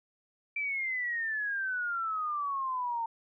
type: exponential sweep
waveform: sine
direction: down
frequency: 2349 to 906 Hz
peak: -30 dBFS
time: 0.56-3.06 s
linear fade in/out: 5 ms
effects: none